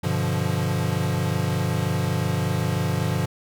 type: chord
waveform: square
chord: G dominant seventh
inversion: none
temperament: equal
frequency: 98 / 123.47 / 146.83 / 174.61 Hz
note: G2 / B2 / D3 / F3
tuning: 0 / 0 / 0 / 0 cents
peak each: -28 dBFS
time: 0.03-3.26 s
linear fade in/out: 10 ms
effects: none